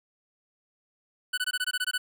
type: tone bursts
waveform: 25% pulse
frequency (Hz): 1491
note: F#6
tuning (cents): +13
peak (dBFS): -22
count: 10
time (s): 1.33-1.98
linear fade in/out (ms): 10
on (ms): 47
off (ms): 20
effects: none